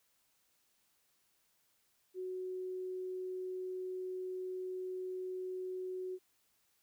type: tone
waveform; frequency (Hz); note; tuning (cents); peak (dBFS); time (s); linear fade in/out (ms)
sine; 370; F#4; 0; -38; 2.14-6.19; 50
effects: white hiss -75 dBFS RMS until 6.82 s